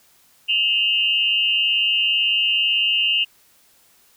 sine tone with amplitude modulation, 2811 Hz, F7, 11 cents sharp, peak -12 dBFS, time 0.48-3.25 s, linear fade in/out 20 ms, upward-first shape sine, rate 218 Hz, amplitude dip 90%, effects white hiss -56 dBFS RMS until 4.16 s

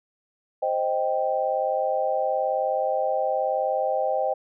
sine chord, C minor, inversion none, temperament equal, 523.3 / 622.3 / 784 Hz, C5 / Eb5 / G5, 0 / 0 / 0 cents, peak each -26 dBFS, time 0.62-4.34 s, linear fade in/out 10 ms, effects none

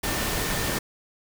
sine tone in noise, 1802 Hz, A6, 41 cents sharp, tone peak -37 dBFS, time 0.03-0.79 s, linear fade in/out 10 ms, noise pink, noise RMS -27 dBFS, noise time 0.03-0.79 s, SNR -13 dB, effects none

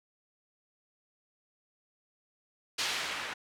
blue noise with low-pass filter sweep, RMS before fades -35 dBFS, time 2.78-3.34 s, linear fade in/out 10 ms, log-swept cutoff 4000 to 1600 Hz, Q 0.89, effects none

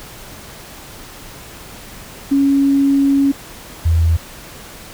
sine tone pair in turn, 277.2 / 82.41 Hz, C#4 / E2, 0 / 0 cents, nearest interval octave + major sixth, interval 2100 cents, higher first, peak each -10 dBFS, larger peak neither, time 2.31-3.32 / 3.85-4.17 s, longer first, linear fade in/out 10 ms, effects pink hiss -36 dBFS RMS until 4.93 s

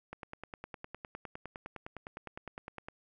click train, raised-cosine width 0.5 ms, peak -27 dBFS, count 28, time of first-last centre 0.13-2.885 s, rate 9.8 Hz, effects none

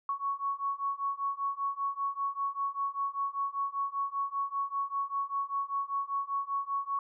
sine beating tone pair, 1108.7 / 1113.8 Hz, C#6 / C#6, 0 / +8 cents, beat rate 5.1 Hz, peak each -34 / -33 dBFS, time 0.09-6.99 s, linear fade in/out 2 ms, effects none

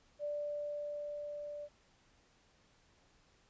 sine tone with level ramp, 587.3 Hz, D5, in tune, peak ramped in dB -35 to -42 dBFS, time 0.19-1.69 s, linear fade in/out 50 ms, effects pink hiss -69 dBFS RMS until 3.49 s + resampled to 16000 Hz

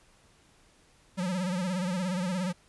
square tone with vibrato, 182.8 Hz, F#3, 21 cents flat, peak -29 dBFS, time 1.17-2.53 s, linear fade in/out 20 ms, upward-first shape sine, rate 17 Hz, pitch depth 94 cents each way, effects pink hiss -62 dBFS RMS until 2.68 s + resampled to 24000 Hz

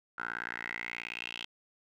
10% pulse tone with band-pass filter sweep, 58.6 Hz, A#1, 10 cents sharp, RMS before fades -40 dBFS, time 0.18-1.45 s, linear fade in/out 5 ms, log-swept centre 1400 to 3100 Hz, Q 6.1, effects none

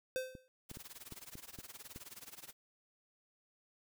square tone with exponential decay, 516 Hz, C5, 24 cents flat, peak -33 dBFS, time 0.16-0.48 s, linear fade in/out 0 ms, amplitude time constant 69 ms
clicks, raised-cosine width 3 ms, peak -36 dBFS, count 7, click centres 0.352 / 0.714 / 0.771 / 1.123 / 1.354 / 1.588 / 1.961 s
white noise with tremolo, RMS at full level -49 dBFS, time 0.69-2.53 s, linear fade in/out 10 ms, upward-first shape sine, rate 19 Hz, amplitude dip 90%
effects none

